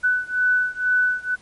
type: beating tone pair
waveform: sine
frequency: 1493 / 1495.1 Hz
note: F#6 / F#6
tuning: +15 / +18 cents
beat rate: 2.1 Hz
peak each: -20 / -21 dBFS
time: 0.03-1.36 s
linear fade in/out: 20 ms
effects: pink hiss -52 dBFS RMS until 1.41 s + MP3 48 kbps